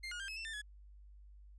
30% pulse tone with pitch steps, 2106 / 1439 / 1587 / 2584 / 2673 / 1790 / 1692 Hz, C7 / F#6 / G6 / E7 / E7 / A6 / G#6, +11 / -49 / +21 / -35 / +23 / +29 / +32 cents, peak -39 dBFS, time 0.03-0.618 s, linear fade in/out 10 ms, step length 84 ms, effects added 50 Hz sine -54 dBFS peak until 1.58 s + resampled to 22050 Hz

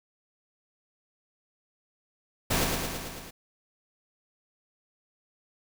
pink noise with echo, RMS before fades -26 dBFS, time 2.5-2.65 s, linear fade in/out 10 ms, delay 110 ms, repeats 6, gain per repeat -3 dB, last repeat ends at 3.31 s, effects none

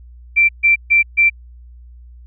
sine tone bursts, 2349 Hz, D7, in tune, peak -8 dBFS, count 4, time 0.36-1.3 s, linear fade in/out 20 ms, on 130 ms, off 140 ms, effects added 60 Hz sine -37 dBFS peak until 2.26 s

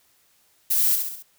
violet noise with echo, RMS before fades -21 dBFS, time 0.7-0.96 s, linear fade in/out 10 ms, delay 67 ms, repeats 4, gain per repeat -5 dB, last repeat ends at 1.228 s, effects white hiss -62 dBFS RMS until 1.38 s

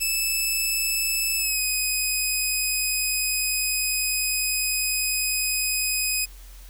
10% pulse tone with pitch glide, 2623 to 2510 Hz, E7 to D#7, -9 to +15 cents, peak -14 dBFS, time 0-6.26 s, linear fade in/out 20 ms, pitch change -76 cents, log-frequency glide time 1.37-1.61 s, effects added 44 Hz sine -41 dBFS peak until 6.69 s + white hiss -51 dBFS RMS until 6.69 s

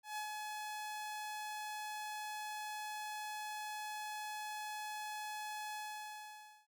sawtooth tone with ADSR envelope, 849 Hz, G#5, 38 cents sharp, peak -35 dBFS, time 0.03-6.67 s, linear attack 140 ms, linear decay 98 ms, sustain -3 dB, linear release 920 ms, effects none

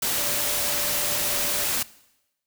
sine tone in noise, 585 Hz, D5, 7 cents flat, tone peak -36 dBFS, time 0.17-1.65 s, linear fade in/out 5 ms, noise white, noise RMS -25 dBFS, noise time 0.02-1.83 s, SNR -14 dB, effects noise-tail reverb RT60 0.9 s tail -20 dB re dry

